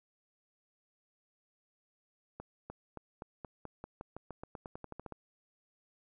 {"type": "accelerating click train", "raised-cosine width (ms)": 1, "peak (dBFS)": -29, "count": 19, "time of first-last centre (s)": [2.4, 5.123], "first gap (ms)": 300, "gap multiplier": 0.91, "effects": []}